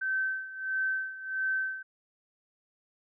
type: tone with tremolo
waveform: sine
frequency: 1542 Hz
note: G6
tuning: 29 cents flat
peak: -26 dBFS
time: 0.01-1.83 s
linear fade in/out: 10 ms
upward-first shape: sine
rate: 1.5 Hz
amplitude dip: 80%
effects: none